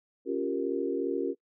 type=chord; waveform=sine; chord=G half-diminished seventh; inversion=second; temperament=equal; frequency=277.2 / 349.2 / 392 / 466.2 Hz; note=Db4 / F4 / G4 / Bb4; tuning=0 / 0 / 0 / 0 cents; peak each=-33 dBFS; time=0.25-1.35 s; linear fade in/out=50 ms; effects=noise-tail reverb RT60 0.1 s tail -23 dB re dry